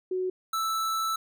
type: tone pair in turn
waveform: sine / square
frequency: 370 / 1318.5 Hz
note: F#4 / E6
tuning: 0 / 0 cents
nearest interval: octave + minor seventh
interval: 2200 cents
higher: second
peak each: -26 / -27 dBFS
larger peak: first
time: 0.11-0.3 / 0.53-1.16 s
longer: second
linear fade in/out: 5 ms
effects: none